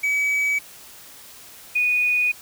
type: tone pair in turn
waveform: triangle / sine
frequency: 2279 / 2471 Hz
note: C#7 / D#7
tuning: +47 / -13 cents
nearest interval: minor second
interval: 140 cents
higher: second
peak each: -17 dBFS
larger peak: neither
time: 0.03-0.59 / 1.75-2.32 s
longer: second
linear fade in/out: 10 ms
effects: white hiss -44 dBFS RMS until 2.41 s